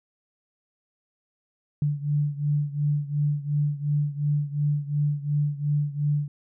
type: beating tone pair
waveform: sine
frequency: 145.7 / 148.5 Hz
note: D3 / D3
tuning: -13 / +20 cents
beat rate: 2.8 Hz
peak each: -24 / -27 dBFS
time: 1.82-6.28 s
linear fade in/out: 2 ms
effects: none